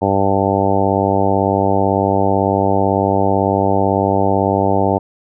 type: harmonic tone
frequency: 98 Hz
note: G2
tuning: in tune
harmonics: 1 / 2 / 3 / 4 / 5 / 6 / 7 / 8 / 9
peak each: -21 / -21 / -21 / -21 / -21 / -21 / -21 / -21 / -21 dBFS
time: 0.01-4.99 s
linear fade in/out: 20 ms
effects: none